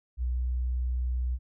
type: tone with pitch glide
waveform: sine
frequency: 61.6 to 62.03 Hz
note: B1 to B1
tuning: -4 to +8 cents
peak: -26 dBFS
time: 0.17-1.39 s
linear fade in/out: 50 ms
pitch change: +12 cents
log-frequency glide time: 0.32-0.39 s
effects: none